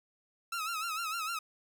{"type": "tone with vibrato", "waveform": "sawtooth", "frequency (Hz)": 1318, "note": "E6", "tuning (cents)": -1, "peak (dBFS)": -30, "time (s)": [0.52, 1.39], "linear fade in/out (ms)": 5, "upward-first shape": "sine", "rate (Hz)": 6.6, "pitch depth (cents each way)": 96, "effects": []}